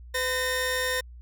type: tone pair together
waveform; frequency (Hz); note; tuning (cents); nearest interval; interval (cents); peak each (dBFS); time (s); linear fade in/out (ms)
sawtooth; 507.5 / 1831; B4 / A#6; +47 / -32; octave + minor seventh; 2221; -25 / -24; 0.14-1.01; 10
effects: added 60 Hz sine -42 dBFS peak until 1.21 s